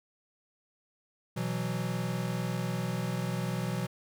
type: chord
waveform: square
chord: B suspended fourth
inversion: none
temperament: equal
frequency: 123.47 / 164.81 / 185 Hz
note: B2 / E3 / F#3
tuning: 0 / 0 / 0 cents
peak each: -35 / -36 / -36 dBFS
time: 1.36-3.87 s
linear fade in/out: 10 ms
effects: none